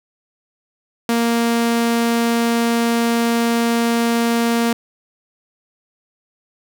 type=tone; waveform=sawtooth; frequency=233.1 Hz; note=A#3; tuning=in tune; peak=-11 dBFS; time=1.09-4.73 s; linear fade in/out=2 ms; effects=none